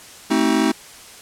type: chord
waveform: square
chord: A diminished seventh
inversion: none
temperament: just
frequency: 220 / 264 / 316.8 / 380.2 Hz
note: A3 / C4 / Eb4 / Gb4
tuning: 0 / +16 / +31 / +47 cents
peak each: -22 / -21 / -20 / -25 dBFS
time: 0.3-0.72 s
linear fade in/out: 10 ms
effects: white hiss -41 dBFS RMS until 1.21 s + low-pass 10000 Hz 12 dB/octave